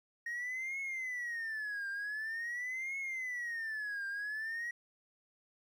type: tone with vibrato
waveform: triangle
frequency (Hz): 1864.7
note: A#6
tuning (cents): 0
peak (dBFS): -34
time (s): 0.26-4.71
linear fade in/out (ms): 5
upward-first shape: triangle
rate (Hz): 0.46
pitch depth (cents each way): 280
effects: tanh soft clip ceiling -31 dBFS + 12-bit